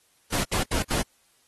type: noise bursts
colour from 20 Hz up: pink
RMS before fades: -26 dBFS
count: 4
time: 0.32-1.022 s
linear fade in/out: 10 ms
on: 120 ms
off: 74 ms
effects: white hiss -64 dBFS RMS until 1.47 s + AAC 32 kbps